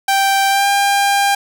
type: tone with pitch glide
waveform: sawtooth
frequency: 784 to 800 Hz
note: G5 to G5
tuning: 0 to +35 cents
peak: -8 dBFS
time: 0.08-1.35 s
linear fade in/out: 5 ms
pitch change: +35 cents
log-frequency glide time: 0.49-0.67 s
effects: none